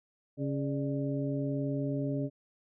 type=harmonic tone with a mistuned harmonic; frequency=138.59 Hz; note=C#3; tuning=in tune; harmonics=1 / 2 / 3 / 4; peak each=-33 / -33 / -40 / -39 dBFS; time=0.37-2.3 s; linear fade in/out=50 ms; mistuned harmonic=4; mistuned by=+110 cents; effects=none